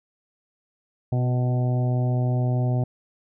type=harmonic tone with a mistuned harmonic; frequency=124.8 Hz; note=B2; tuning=19 cents sharp; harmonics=1 / 2 / 3 / 4 / 5 / 6 / 7; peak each=-20 / -31 / -35 / -40 / -34 / -37 / -47 dBFS; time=1.12-2.84 s; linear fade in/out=5 ms; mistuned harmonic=3; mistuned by=-17 cents; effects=none